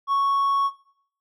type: tone with hard clipping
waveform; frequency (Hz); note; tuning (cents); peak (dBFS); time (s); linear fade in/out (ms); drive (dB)
sine; 1108.7; C#6; 0; -19; 0.07-0.71; 50; 2
effects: noise-tail reverb RT60 0.6 s tail -17 dB re dry